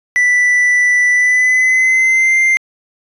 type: tone with pitch glide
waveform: triangle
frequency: 1975.5 to 2093 Hz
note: B6 to C7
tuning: 0 to 0 cents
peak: -7 dBFS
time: 0.16-2.57 s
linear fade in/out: 0 ms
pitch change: +100 cents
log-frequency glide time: 1.11-2.39 s
effects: resampled to 24000 Hz